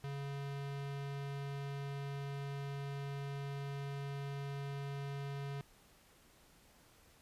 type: tone with low-pass filter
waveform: square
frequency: 140 Hz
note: C#3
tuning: 18 cents sharp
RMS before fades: -42 dBFS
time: 0.04-5.61 s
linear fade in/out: 0 ms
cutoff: 4000 Hz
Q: 0.88
effects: pink hiss -65 dBFS RMS until 7.21 s + resampled to 32000 Hz